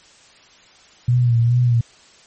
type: tone with vibrato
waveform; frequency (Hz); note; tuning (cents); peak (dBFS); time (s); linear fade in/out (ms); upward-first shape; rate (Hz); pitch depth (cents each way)
sine; 120; B2; -49; -12; 1.08-1.81; 5; sine; 2.4; 56
effects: white hiss -49 dBFS RMS until 2.26 s + MP3 32 kbps